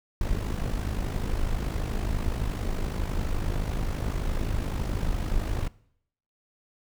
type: noise with amplitude modulation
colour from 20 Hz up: brown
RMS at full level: -25 dBFS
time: 0.21-5.68 s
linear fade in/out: 2 ms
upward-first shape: sine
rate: 51.7 Hz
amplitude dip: 65%
effects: noise-tail reverb RT60 0.7 s tail -22 dB re dry